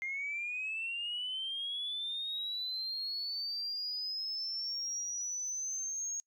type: linear sweep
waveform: sine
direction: up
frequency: 2099 to 6580 Hz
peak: -34 dBFS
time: 0.02-6.2 s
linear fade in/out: 0 ms
effects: noise-tail reverb RT60 0.1 s tail -26 dB re dry + tanh soft clip ceiling -30 dBFS